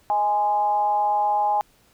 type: tone with frequency modulation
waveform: sine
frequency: 830 Hz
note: G#5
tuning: 1 cent flat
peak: -18 dBFS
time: 0.1-1.61 s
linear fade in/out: 0 ms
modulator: 204 Hz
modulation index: 0.48
effects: pink hiss -59 dBFS RMS until 1.93 s